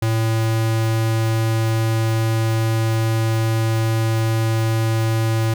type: tone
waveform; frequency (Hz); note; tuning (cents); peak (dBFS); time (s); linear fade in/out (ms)
square; 112.2; A2; +34; -17; 0.02-5.54; 5
effects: none